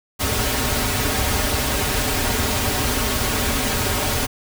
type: noise with comb filter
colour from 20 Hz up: pink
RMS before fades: -21 dBFS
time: 0.19-4.27 s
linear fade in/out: 20 ms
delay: 5.9 ms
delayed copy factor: -1
effects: none